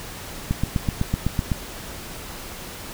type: click train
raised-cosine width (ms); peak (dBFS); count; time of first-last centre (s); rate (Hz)
5; -8; 9; 0.51-1.518; 7.94
effects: pink hiss -36 dBFS RMS until 2.93 s